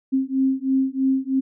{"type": "beating tone pair", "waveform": "sine", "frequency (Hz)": [264.3, 267.4], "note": ["C4", "C4"], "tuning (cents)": [18, 38], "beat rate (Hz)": 3.1, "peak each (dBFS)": -21, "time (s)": [0.12, 1.41], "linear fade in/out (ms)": 20, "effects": []}